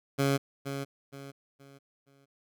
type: tone with echo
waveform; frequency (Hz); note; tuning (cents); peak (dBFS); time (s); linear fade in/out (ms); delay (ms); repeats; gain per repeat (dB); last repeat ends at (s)
15% pulse; 138.59; C#3; 0; -18; 0.18-0.38; 20; 470; 4; -9; 2.26
effects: none